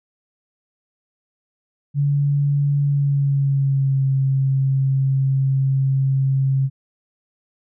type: tone with pitch glide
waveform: sine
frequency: 142.7 to 134.85 Hz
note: D3 to C#3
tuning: -49 to -47 cents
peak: -15 dBFS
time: 1.94-6.7 s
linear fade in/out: 50 ms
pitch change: -98 cents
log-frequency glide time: 2.83-4.05 s
effects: none